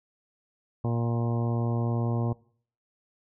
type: harmonic tone with a mistuned harmonic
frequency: 117.6 Hz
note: A#2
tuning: 16 cents sharp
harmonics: 1 / 2 / 3 / 4 / 5 / 6 / 7 / 8 / 9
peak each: -26 / -32 / -36 / -38 / -40 / -42 / -43 / -44 / -45 dBFS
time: 0.84-2.33 s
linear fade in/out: 5 ms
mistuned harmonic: 7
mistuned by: -23 cents
effects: noise-tail reverb RT60 0.5 s tail -21 dB re dry